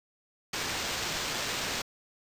white noise with sample-and-hold, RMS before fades -33 dBFS, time 0.53-1.82 s, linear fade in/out 5 ms, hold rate 11025 Hz, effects resampled to 32000 Hz

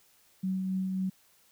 sine tone with tremolo, 188.4 Hz, F#3, 32 cents sharp, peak -27 dBFS, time 0.43-1.1 s, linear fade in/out 10 ms, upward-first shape triangle, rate 3.7 Hz, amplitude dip 30%, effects white hiss -64 dBFS RMS until 1.51 s

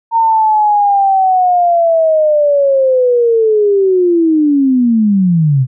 sine linear sweep, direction down, 920 to 123.47 Hz, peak -7 dBFS, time 0.11-5.67 s, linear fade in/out 50 ms, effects none

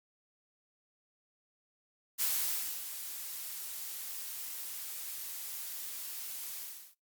blue noise with ADSR envelope, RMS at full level -30 dBFS, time 2.18-6.95 s, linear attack 33 ms, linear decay 590 ms, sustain -11 dB, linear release 390 ms, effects noise-tail reverb RT60 0.2 s tail -21 dB re dry + Opus 48 kbps

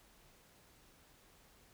silence, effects pink hiss -65 dBFS RMS until 1.73 s

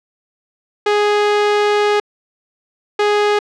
sawtooth tone pair in turn, 415.3 / 415.3 Hz, G#4 / G#4, 0 / 0 cents, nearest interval unison, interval 0 cents, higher neither, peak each -8 dBFS, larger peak neither, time 0.86-2 / 2.99-3.39 s, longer first, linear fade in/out 5 ms, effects low-pass 4000 Hz 12 dB/octave

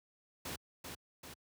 pink noise with echo, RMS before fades -42 dBFS, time 0.45-0.56 s, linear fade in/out 5 ms, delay 390 ms, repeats 2, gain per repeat -4 dB, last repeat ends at 1.34 s, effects high-pass 80 Hz 12 dB/octave

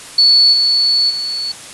sine tone with level steps, 4435 Hz, C#8, in tune, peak -6 / -10 / -18 dBFS, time 0.18-1.52 s, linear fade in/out 5 ms, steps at 0.52 / 1.09 s, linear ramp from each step 20 ms, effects white hiss -33 dBFS RMS until 1.73 s + resampled to 24000 Hz

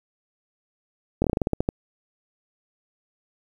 slowing click train, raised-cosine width 2 ms, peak -8 dBFS, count 11, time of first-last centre 1.22-1.689 s, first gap 22 ms, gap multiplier 1.16, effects 8-bit

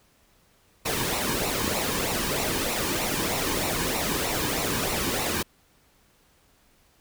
pink noise with flanger, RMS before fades -27 dBFS, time 0.85-5.43 s, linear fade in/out 10 ms, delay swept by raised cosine 0.61 to 1.52 ms, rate 3.2 Hz, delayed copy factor -0.6, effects pink hiss -62 dBFS RMS until 7 s

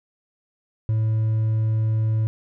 triangle tone with hard clipping, 110 Hz, A2, in tune, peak -19 dBFS, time 0.89-2.27 s, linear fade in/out 0 ms, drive 5 dB, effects none

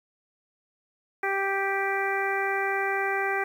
harmonic tone, 392 Hz, G4, in tune, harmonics 1 / 2 / 3 / 4 / 5 / 6, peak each -30 / -30 / -35 / -31 / -31 / -35 dBFS, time 1.23-3.44 s, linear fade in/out 5 ms, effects 9-bit

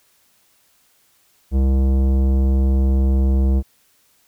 sine tone with tanh clipping, 66.5 Hz, C2, 29 cents sharp, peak -15 dBFS, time 1.51-3.63 s, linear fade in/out 50 ms, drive 15 dB, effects white hiss -59 dBFS RMS until 4.27 s

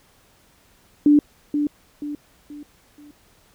sine tone with echo, 293.7 Hz, D4, in tune, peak -10 dBFS, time 1.06-1.19 s, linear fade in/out 2 ms, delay 480 ms, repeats 4, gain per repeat -8 dB, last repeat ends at 3.11 s, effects pink hiss -57 dBFS RMS until 3.54 s

